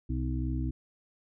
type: harmonic tone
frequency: 63.4 Hz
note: B1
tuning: 46 cents sharp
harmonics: 1 / 2 / 4 / 5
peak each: -31 / -34 / -37 / -38 dBFS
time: 0.09-0.71 s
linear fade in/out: 10 ms
effects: none